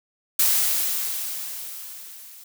blue noise with level ramp, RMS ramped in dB -18 to -45 dBFS, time 0.39-2.44 s, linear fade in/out 5 ms, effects none

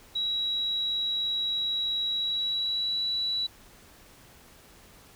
sine tone with pitch glide, 3879 to 3933 Hz, B7 to B7, -32 to -8 cents, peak -26 dBFS, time 0.15-3.47 s, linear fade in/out 10 ms, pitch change +24 cents, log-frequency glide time 2.09-3.05 s, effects pink hiss -54 dBFS RMS until 5.15 s

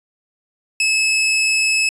sawtooth tone, 2594 Hz, E7, 28 cents flat, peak -11 dBFS, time 0.8-1.89 s, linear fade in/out 2 ms, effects resampled to 24000 Hz

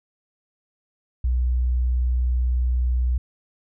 sine tone, 61.8 Hz, B1, 2 cents sharp, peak -18 dBFS, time 1.24-3.18 s, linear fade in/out 5 ms, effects none

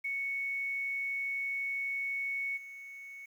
sine tone with level steps, 2217 Hz, C#7, in tune, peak -32 / -44 dBFS, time 0.04-3.26 s, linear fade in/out 10 ms, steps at 2.56 s, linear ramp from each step 20 ms, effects 10-bit

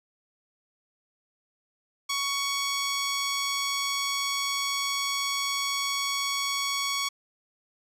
10% pulse tone, 1117 Hz, C#6, 13 cents sharp, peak -18 dBFS, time 2.09-7.09 s, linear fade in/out 10 ms, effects resampled to 32000 Hz

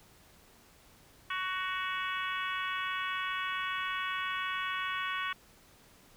harmonic tone with a mistuned harmonic, 372.9 Hz, F#4, 14 cents sharp, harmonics 3 / 4 / 5 / 6 / 7 / 8 / 9, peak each -36 / -38 / -40 / -42 / -43 / -44 / -45 dBFS, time 1.3-5.33 s, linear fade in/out 5 ms, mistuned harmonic 8, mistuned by -36 cents, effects pink hiss -60 dBFS RMS until 6.16 s

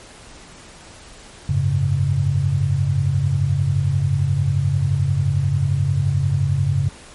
sine chord, F# suspended second, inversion none, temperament equal, 92.5 / 103.83 / 138.59 Hz, F#2 / G#2 / C#3, 0 / 0 / 0 cents, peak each -21 / -22 / -18 dBFS, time 1.49-6.89 s, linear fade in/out 5 ms, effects pink hiss -42 dBFS RMS until 7.14 s + MP3 48 kbps

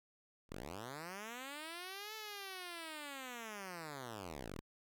5% pulse linear two-way sweep, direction up then down, 31.2 to 440 to 31.2 Hz, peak -34 dBFS, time 0.49-4.61 s, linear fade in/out 20 ms, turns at 2.15 s, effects none

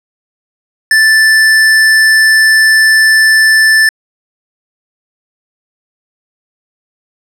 square tone, 1760 Hz, A6, in tune, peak -5 dBFS, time 0.91-3.89 s, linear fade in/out 2 ms, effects low-pass 11000 Hz 12 dB/octave

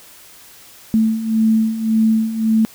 sine beating tone pair, 220 / 221.8 Hz, A3 / A3, 0 / +14 cents, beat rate 1.8 Hz, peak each -19 / -14 dBFS, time 0.94-2.65 s, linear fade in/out 0 ms, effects white hiss -43 dBFS RMS until 2.74 s

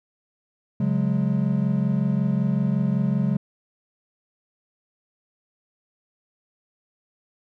triangle chord, C# suspended fourth, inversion none, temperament equal with one note detuned, 138.59 / 182.34 / 207.7 Hz, C#3 / F#3 / G#3, 0 / -25 / 0 cents, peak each -22 dBFS, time 0.8-3.37 s, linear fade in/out 5 ms, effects none

